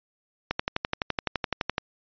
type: click train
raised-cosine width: 0.3 ms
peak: -9 dBFS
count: 16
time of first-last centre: 0.51-1.781 s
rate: 11.8 Hz
effects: resampled to 11025 Hz